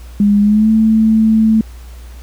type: tone with pitch glide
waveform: sine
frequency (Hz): 204.4 to 220.3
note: G#3 to A3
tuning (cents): -27 to +2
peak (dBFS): -7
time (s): 0.2-1.61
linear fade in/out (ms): 2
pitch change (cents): +129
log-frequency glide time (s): 0.41-0.7
effects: added 60 Hz sine -30 dBFS peak until 2.22 s + pink hiss -44 dBFS RMS until 2.22 s